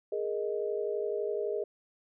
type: chord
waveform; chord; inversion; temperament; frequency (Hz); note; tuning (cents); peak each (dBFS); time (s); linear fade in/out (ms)
sine; Ab suspended second; none; just; 415.3 / 467.2 / 623; Ab4 / Bb4 / Eb5; 0 / +4 / +2; -32 / -35 / -37; 0.12-1.64; 5
effects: none